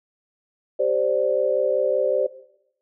sine chord, G suspended fourth, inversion none, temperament just, 392 / 522.7 / 588 Hz, G4 / C5 / D5, 0 / -2 / +2 cents, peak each -26 / -21 / -22 dBFS, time 0.79-2.27 s, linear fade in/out 10 ms, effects noise-tail reverb RT60 0.8 s tail -17 dB re dry

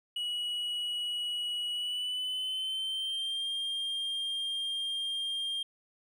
triangle tone with pitch glide, 2921 to 3204 Hz, F#7 to G7, -23 to +37 cents, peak -30 dBFS, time 0.16-5.63 s, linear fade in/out 5 ms, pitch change +160 cents, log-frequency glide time 1.7-3.47 s, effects none

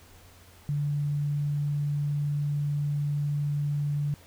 sine tone, 145.5 Hz, D3, 16 cents flat, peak -25 dBFS, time 0.69-4.14 s, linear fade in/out 0 ms, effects added 88 Hz sine -55 dBFS peak until 4.26 s + pink hiss -55 dBFS RMS until 4.26 s

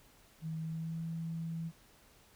sine tone with pitch glide, 160 to 164.31 Hz, D#3 to E3, +49 to -5 cents, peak -36 dBFS, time 0.41-1.72 s, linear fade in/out 50 ms, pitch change +46 cents, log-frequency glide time 0.61-1.03 s, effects pink hiss -63 dBFS RMS until 2.35 s

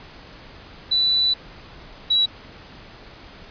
sine tone pair in turn, 3971 / 3903 Hz, B7 / B7, +9 / -21 cents, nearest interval unison, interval 30 cents, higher first, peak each -16 / -15 dBFS, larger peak second, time 0.91-1.34 / 2.1-2.26 s, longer first, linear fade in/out 10 ms, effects pink hiss -43 dBFS RMS until 3.5 s + resampled to 11025 Hz

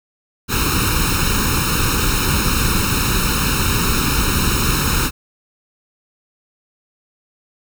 pink noise with comb filter, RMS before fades -17 dBFS, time 0.48-5.11 s, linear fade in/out 50 ms, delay 0.75 ms, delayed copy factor +1, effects none

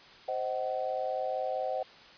sine chord, C diminished, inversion none, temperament just, 523.3 / 627.9 / 753.5 Hz, C5 / Eb5 / Gb5, 0 / +16 / +31 cents, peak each -34 / -35 / -34 dBFS, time 0.28-1.83 s, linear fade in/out 5 ms, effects white hiss -53 dBFS RMS until 2.17 s + resampled to 11025 Hz

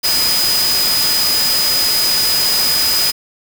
sine tone in noise, 4978 Hz, D#8, in tune, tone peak -14 dBFS, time 0.03-3.12 s, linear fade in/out 20 ms, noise white, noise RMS -18 dBFS, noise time 0.03-3.12 s, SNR +1 dB, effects none

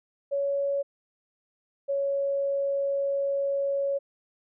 sine tone pair in turn, 560 / 556.5 Hz, C#5 / C#5, +18 / +7 cents, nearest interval unison, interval 11 cents, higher first, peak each -24 dBFS, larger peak neither, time 0.31-0.83 / 1.88-3.99 s, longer second, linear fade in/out 20 ms, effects none

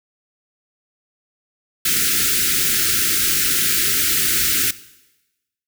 white band-stop noise, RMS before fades -18 dBFS, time 1.85-4.71 s, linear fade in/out 5 ms, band 440 to 1300 Hz, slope 96 dB/octave, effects noise-tail reverb RT60 1.0 s tail -18 dB re dry

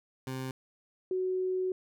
20% pulse / sine tone pair in turn, 130.81 / 371.3 Hz, C3 / F#4, 0 / +6 cents, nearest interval octave + tritone, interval 1806 cents, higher second, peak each -30 / -28 dBFS, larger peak second, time 0.27-0.51 / 1.11-1.72 s, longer second, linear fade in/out 2 ms, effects none

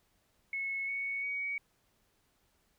sine tone with pitch steps, 2192 / 2221 / 2251 Hz, C#7 / C#7 / C#7, -20 / +3 / +26 cents, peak -33 dBFS, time 0.53-1.58 s, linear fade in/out 2 ms, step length 350 ms, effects pink hiss -73 dBFS RMS until 2.78 s

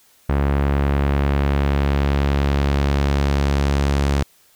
sawtooth tone with low-pass filter sweep, 70.3 Hz, C#2, 25 cents sharp, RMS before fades -18 dBFS, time 0.29-4.23 s, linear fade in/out 5 ms, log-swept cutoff 1800 to 7700 Hz, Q 0.83, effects white hiss -55 dBFS RMS until 4.55 s

